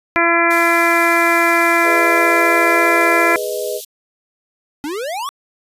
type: harmonic tone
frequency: 338.6 Hz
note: E4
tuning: 46 cents sharp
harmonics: 1 / 2 / 3 / 4 / 5 / 6 / 7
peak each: -19 / -19 / -19 / -19 / -19 / -19 / -19 dBFS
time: 0.16-3.36 s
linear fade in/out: 0 ms
type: high-pass noise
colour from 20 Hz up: white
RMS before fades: -30 dBFS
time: 0.5-3.85 s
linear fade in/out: 10 ms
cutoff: 3000 Hz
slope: 48 dB/octave
type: chord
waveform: sine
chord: G# minor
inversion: none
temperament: equal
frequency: 415.3 / 493.9 / 622.3 Hz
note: G#4 / B4 / D#5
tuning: 0 / 0 / 0 cents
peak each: -24 dBFS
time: 1.83-3.81 s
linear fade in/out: 50 ms
type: exponential sweep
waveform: square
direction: up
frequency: 277.2 to 1174.7 Hz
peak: -22 dBFS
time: 4.84-5.29 s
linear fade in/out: 0 ms
effects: resampled to 32000 Hz